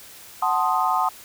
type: chord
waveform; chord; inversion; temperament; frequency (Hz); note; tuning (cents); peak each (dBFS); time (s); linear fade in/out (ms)
sine; F# diminished seventh; none; equal with one note detuned; 742.1 / 880 / 1046.5 / 1244.5; F#5 / A5 / C6 / Eb6; +5 / 0 / 0 / 0; -24; 0.42-1.09; 5
effects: white hiss -44 dBFS RMS until 1.24 s